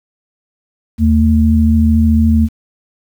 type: tone pair together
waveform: sine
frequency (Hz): 79.2 / 224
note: D#2 / A3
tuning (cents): +31 / +31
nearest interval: octave + tritone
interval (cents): 1800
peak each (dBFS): -10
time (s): 0.98-2.49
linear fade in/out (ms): 50
effects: 7-bit